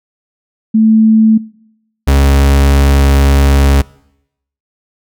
sine / 40% pulse tone pair in turn, 220 / 69.3 Hz, A3 / C#2, 0 / 0 cents, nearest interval octave + minor sixth, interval 2000 cents, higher first, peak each -5 dBFS, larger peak neither, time 0.74-1.38 / 2.07-3.82 s, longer second, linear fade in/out 10 ms, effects noise-tail reverb RT60 0.8 s tail -23 dB re dry

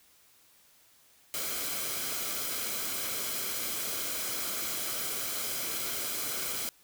white noise with comb filter, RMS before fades -34 dBFS, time 1.34-6.69 s, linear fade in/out 0 ms, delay 1.1 ms, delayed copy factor -0.5, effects white hiss -62 dBFS RMS until 6.83 s

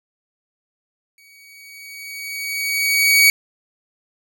sawtooth tone with exponential growth, 2256 Hz, C#7, 30 cents sharp, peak -5 dBFS, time 1.18-3.3 s, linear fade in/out 1 ms, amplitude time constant 460 ms, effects none

